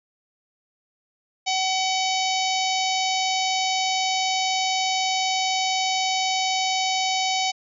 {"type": "harmonic tone with a mistuned harmonic", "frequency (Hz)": 756, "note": "F#5", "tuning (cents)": 37, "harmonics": [1, 3, 4, 5, 6, 7, 8, 9], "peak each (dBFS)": [-24, -29, -30, -31, -32, -32, -33, -34], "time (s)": [1.46, 7.52], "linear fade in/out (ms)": 20, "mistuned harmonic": 9, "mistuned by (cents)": 21, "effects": []}